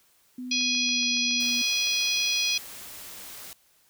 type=tone with pitch glide; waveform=sine; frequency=251.1 to 243.4 Hz; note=B3 to B3; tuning=+29 to -25 cents; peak=-33 dBFS; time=0.38-1.62 s; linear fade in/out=5 ms; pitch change=-54 cents; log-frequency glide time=0.56-1.09 s
type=harmonic tone; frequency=830.6 Hz; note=G#5; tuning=in tune; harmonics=3 / 4 / 5 / 6 / 7; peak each=-28 / -29 / -30 / -31 / -31 dBFS; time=0.51-2.58 s; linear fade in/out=5 ms
type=click train; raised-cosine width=0.3 ms; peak=-32 dBFS; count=11; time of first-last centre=0.61-2.011 s; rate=7.14 Hz
type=noise; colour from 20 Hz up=white; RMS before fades=-42 dBFS; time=1.4-3.53 s; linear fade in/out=0 ms
effects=white hiss -63 dBFS RMS until 3.89 s